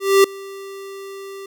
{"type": "tone with ADSR envelope", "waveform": "square", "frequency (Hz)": 392, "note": "G4", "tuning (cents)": 0, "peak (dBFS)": -8, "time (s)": [0, 1.46], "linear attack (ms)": 240, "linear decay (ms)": 4, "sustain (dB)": -24, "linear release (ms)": 4, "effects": []}